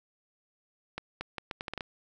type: accelerating click train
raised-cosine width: 0.3 ms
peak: -19 dBFS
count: 9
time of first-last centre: 0.98-1.808 s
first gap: 230 ms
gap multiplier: 0.75
effects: none